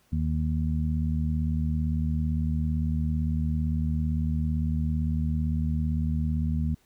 harmonic tone, 77.78 Hz, D#2, in tune, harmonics 1 / 2 / 3, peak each -26 / -29 / -31 dBFS, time 0.12-6.75 s, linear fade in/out 10 ms, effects pink hiss -65 dBFS RMS until 6.85 s

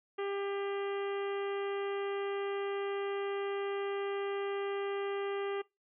harmonic tone, 398.4 Hz, G4, 28 cents sharp, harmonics 1 / 2 / 3 / 4 / 5 / 6 / 7 / 8, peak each -34 / -44 / -44 / -50 / -48 / -54 / -51 / -54 dBFS, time 0.18-5.62 s, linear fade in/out 10 ms, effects noise-tail reverb RT60 0.2 s tail -22 dB re dry

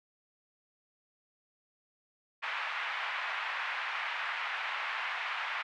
white band-pass noise, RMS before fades -36 dBFS, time 2.42-5.63 s, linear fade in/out 20 ms, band 840 to 2500 Hz, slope 24 dB/octave, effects none

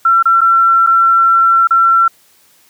sine tone with dropouts, 1353 Hz, E6, 45 cents sharp, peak -6 dBFS, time 0.05-2.08 s, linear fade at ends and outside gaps 5 ms, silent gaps 0.227-0.255 / 0.408-0.414 / 0.865-0.871 / 1.673-1.707 s, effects white hiss -50 dBFS RMS until 2.69 s + high-pass 80 Hz 12 dB/octave

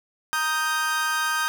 40% pulse chord, Eb major, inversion second, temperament equal, 932.3 / 1244.5 / 1568 Hz, Bb5 / Eb6 / G6, 0 / 0 / 0 cents, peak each -30 / -26 / -24 dBFS, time 0.33-1.48 s, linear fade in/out 0 ms, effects none

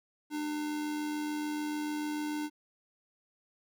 square tone with amplitude modulation, 300 Hz, D4, 37 cents sharp, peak -32 dBFS, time 0.3-2.5 s, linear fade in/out 50 ms, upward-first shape sine, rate 86.8 Hz, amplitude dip 30%, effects none

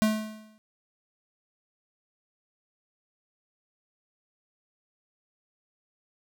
square tone with exponential decay, 216.1 Hz, A3, 31 cents flat, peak -19 dBFS, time 0.02-0.58 s, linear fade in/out 0 ms, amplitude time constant 120 ms, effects none

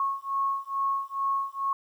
sine beating tone pair, 1095 / 1097.3 Hz, C#6 / C#6, -22 / -18 cents, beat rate 2.3 Hz, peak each -29 dBFS, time 0-1.73 s, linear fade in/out 2 ms, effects 10-bit

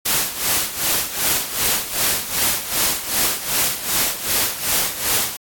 white noise with tremolo, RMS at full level -17 dBFS, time 0.05-5.37 s, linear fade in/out 10 ms, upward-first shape sine, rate 2.6 Hz, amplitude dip 75%, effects AAC 64 kbps

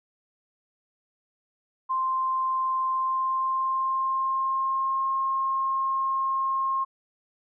sine tone with pitch glide, 1046.5 to 1070.3 Hz, C6 to C6, 0 to +39 cents, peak -23 dBFS, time 1.89-6.85 s, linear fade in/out 20 ms, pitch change +39 cents, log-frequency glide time 2.9-5.09 s, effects none

